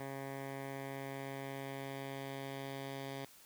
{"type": "tone with low-pass filter sweep", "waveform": "10% pulse", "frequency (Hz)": 136.5, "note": "C#3", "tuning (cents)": -26, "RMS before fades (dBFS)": -44, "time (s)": [0, 3.25], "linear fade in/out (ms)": 2, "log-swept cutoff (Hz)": [1800, 4100], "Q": 1.3, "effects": ["white hiss -60 dBFS RMS until 3.45 s"]}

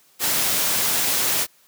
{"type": "noise", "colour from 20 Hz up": "white", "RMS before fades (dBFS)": -21, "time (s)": [0.19, 1.47], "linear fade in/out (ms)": 50, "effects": ["white hiss -57 dBFS RMS until 1.67 s", "high-pass 100 Hz 12 dB/octave"]}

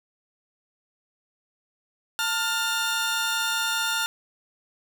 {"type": "tone cluster", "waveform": "sawtooth", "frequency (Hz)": [895, 1409, 3605], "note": ["A5", "F6", "A7"], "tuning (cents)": [29, 15, 41], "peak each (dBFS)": [-28, -22, -27], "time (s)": [2.19, 4.06], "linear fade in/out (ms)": 0, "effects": []}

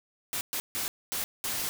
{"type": "noise bursts at uneven times", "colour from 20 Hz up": "white", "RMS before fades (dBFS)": -32, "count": 5, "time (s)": [[0.33, 0.41], [0.53, 0.6], [0.75, 0.88], [1.12, 1.24], [1.44, 1.69]], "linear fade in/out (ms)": 0, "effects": []}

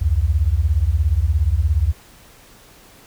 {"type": "beating tone pair", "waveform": "sine", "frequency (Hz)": [67.7, 84.7], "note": ["C#2", "E2"], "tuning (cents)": [-40, 48], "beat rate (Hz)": 17, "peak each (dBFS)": -17, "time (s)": [0.01, 1.93], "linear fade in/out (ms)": 10, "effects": ["pink hiss -47 dBFS RMS until 3.06 s"]}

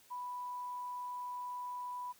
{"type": "tone", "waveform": "sine", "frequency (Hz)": 988, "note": "B5", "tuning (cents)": 0, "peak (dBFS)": -39, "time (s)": [0.1, 2.13], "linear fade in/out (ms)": 20, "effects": ["white hiss -64 dBFS RMS until 2.19 s"]}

